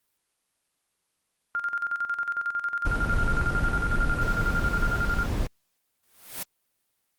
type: tone with tremolo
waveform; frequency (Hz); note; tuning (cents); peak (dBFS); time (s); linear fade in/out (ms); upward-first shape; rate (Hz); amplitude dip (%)
sine; 1400; F6; +4; -24; 1.55-5.26; 0; square; 11; 70
type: noise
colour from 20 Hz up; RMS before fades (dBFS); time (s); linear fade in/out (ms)
brown; -26; 2.85-5.47; 5
type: noise with exponential growth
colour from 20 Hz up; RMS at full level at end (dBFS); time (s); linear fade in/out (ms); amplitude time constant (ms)
white; -30; 6.03-6.43; 2; 85
effects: white hiss -75 dBFS RMS until 7.18 s + Opus 32 kbps